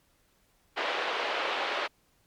pink band-pass noise, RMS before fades -31 dBFS, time 0.76-1.88 s, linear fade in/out 20 ms, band 450 to 3600 Hz, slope 24 dB/octave, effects pink hiss -68 dBFS RMS until 2.26 s + MP3 96 kbps

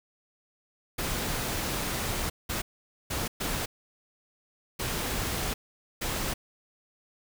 pink noise bursts at uneven times, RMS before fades -31 dBFS, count 6, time 0.98-2.3 / 2.49-2.62 / 3.1-3.28 / 3.4-3.66 / 4.79-5.54 / 6.01-6.34 s, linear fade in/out 10 ms, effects none

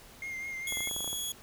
triangle tone with vibrato, 2117 Hz, C7, 20 cents sharp, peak -34 dBFS, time 0.22-0.89 s, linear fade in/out 2 ms, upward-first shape sine, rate 4.9 Hz, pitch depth 26 cents each way
15% pulse tone, 3349 Hz, G#7, 14 cents sharp, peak -26 dBFS, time 0.67-1.32 s, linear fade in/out 2 ms
clicks, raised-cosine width 1 ms, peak -28 dBFS, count 10, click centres 0.724 / 0.772 / 0.806 / 0.874 / 0.912 / 0.964 / 1.006 / 1.044 / 1.077 / 1.13 s
effects pink hiss -53 dBFS RMS until 1.42 s

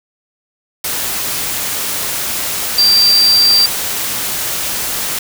sine tone in noise, 4699 Hz, D8, in tune, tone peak -7 dBFS, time 2.78-3.66 s, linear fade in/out 5 ms, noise white, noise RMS -19 dBFS, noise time 0.84-5.19 s, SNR +9 dB, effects none

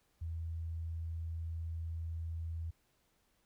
sine tone, 82.2 Hz, E2, 4 cents flat, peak -37 dBFS, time 0.21-2.71 s, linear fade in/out 10 ms, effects pink hiss -75 dBFS RMS until 3.45 s

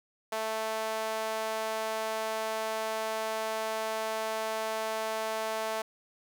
sawtooth tone with high-pass filter, 220 Hz, A3, in tune, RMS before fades -33 dBFS, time 0.32-5.82 s, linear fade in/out 5 ms, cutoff 670 Hz, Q 2, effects none

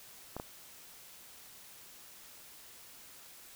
clicks, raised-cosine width 1 ms, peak -25 dBFS, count 2, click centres 0.366 / 0.399 s, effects white hiss -54 dBFS RMS until 3.55 s

